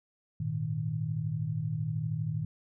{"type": "chord", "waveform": "sine", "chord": "Ab suspended second", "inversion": "none", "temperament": "equal", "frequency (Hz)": [103.83, 116.54, 155.56], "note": ["Ab2", "Bb2", "Eb3"], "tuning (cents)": [0, 0, 0], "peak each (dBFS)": [-38, -34, -32], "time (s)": [0.4, 2.45], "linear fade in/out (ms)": 5, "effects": []}